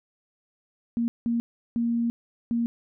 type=tone bursts at uneven times; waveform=sine; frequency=234.1 Hz; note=A#3; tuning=8 cents sharp; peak=-22 dBFS; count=4; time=0.97-1.08 / 1.26-1.4 / 1.76-2.1 / 2.51-2.66 s; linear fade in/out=0 ms; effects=none